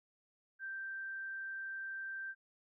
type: tone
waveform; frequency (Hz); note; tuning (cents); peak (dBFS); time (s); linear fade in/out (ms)
sine; 1568; G6; 0; -40; 0.59-2.35; 50
effects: none